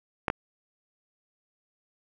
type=clicks; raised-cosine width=0.5 ms; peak=-10 dBFS; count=2; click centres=0.282 / 0.301 s; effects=none